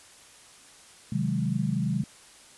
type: chord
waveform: sine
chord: Ab dominant seventh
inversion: first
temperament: equal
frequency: 130.81 / 155.56 / 185 / 207.7 Hz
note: C3 / Eb3 / Gb3 / Ab3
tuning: 0 / 0 / 0 / 0 cents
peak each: -30 dBFS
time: 1.12-2.04 s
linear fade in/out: 5 ms
effects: white hiss -52 dBFS RMS until 2.57 s + resampled to 24000 Hz